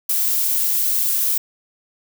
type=noise; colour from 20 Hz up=violet; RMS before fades=-19 dBFS; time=0.09-1.38 s; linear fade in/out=5 ms; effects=none